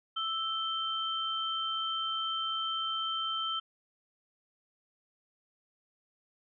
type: tone pair together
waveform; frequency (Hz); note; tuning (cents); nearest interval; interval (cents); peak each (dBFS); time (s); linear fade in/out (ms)
sine; 1318.5 / 3116; E6 / G7; 0 / -11; octave + minor third; 1489; -34 / -33; 0.16-3.6; 10
effects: none